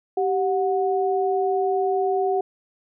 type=tone pair together; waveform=sine; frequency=388.1 / 732.6 Hz; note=G4 / F#5; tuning=-17 / -17 cents; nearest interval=major seventh; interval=1100 cents; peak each=-21 / -23 dBFS; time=0.17-2.41 s; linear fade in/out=5 ms; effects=none